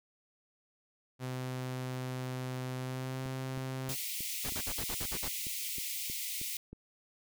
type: tone with pitch glide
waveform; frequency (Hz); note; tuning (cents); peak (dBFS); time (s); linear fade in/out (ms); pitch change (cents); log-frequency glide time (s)
sawtooth; 128.1 to 131.09; C3 to C3; -36 to +4; -32; 1.19-3.96; 50; +40; 2.77-3.23
type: click train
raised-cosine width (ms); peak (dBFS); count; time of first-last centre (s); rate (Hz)
3; -33; 12; 3.26-6.73; 3.17
type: high-pass noise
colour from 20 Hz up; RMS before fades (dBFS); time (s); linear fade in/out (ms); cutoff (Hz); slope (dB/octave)
white; -38; 3.89-6.57; 2; 2000; 96
type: noise bursts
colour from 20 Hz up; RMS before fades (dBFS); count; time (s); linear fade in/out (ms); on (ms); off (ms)
pink; -39; 8; 4.44-5.285; 10; 61; 51
effects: none